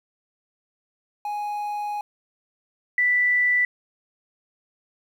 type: tone pair in turn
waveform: triangle / sine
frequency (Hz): 830.6 / 1975.5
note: G#5 / B6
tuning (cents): 0 / 0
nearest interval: octave + minor third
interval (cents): 1500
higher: second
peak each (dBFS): -24 / -17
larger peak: second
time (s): 1.25-2.01 / 2.98-3.65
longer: first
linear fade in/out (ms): 2
effects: 9-bit